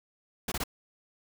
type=noise bursts; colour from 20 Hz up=pink; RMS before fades=-32 dBFS; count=3; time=0.48-0.638 s; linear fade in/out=5 ms; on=38 ms; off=22 ms; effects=none